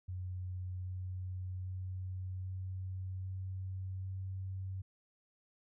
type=tone with pitch steps; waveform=sine; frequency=91.6 / 92.24 / 92.88 / 93.52 / 94.18 / 94.83 Hz; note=F#2 / F#2 / F#2 / F#2 / F#2 / F#2; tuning=-17 / -5 / +7 / +19 / +31 / +43 cents; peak=-38 dBFS; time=0.08-4.82 s; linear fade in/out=10 ms; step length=790 ms; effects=none